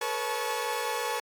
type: tone cluster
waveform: sawtooth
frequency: 434 / 482.7 / 549 / 863 / 1109 Hz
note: A4 / B4 / C#5 / A5 / C#6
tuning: -24 / -40 / -17 / -34 / 0 cents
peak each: -35 / -30 / -35 / -29 / -33 dBFS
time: 0.01-1.2 s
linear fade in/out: 5 ms
effects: AAC 64 kbps